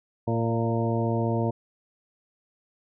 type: harmonic tone with a mistuned harmonic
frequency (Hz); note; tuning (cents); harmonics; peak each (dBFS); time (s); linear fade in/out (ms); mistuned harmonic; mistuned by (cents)
115; A#2; -23; 1 / 2 / 3 / 4 / 5 / 6 / 8; -26 / -29 / -31 / -32 / -33 / -34 / -35; 0.27-1.51; 10; 5; +18
effects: none